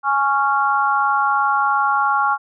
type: chord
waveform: sine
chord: Db major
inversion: second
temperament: just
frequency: 831.5 / 1108.7 / 1385.9 Hz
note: Ab5 / Db6 / F6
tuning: +2 / 0 / -14 cents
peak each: -19 dBFS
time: 0.03-2.38 s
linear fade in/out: 50 ms
effects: none